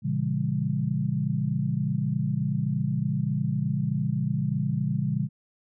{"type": "chord", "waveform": "sine", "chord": "A# diminished seventh", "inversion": "none", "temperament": "just", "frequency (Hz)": [116.54, 139.85, 167.82, 201.4], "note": ["A#2", "C#3", "E3", "G3"], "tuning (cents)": [0, 16, 31, 47], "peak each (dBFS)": [-31, -27, -30, -30], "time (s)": [0.02, 5.29], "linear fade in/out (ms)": 50, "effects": []}